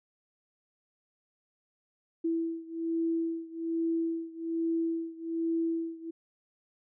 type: beating tone pair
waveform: sine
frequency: 329.6 / 330.8 Hz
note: E4 / E4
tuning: 0 / +6 cents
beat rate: 1.2 Hz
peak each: -31 / -33 dBFS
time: 2.24-6.11 s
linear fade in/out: 10 ms
effects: none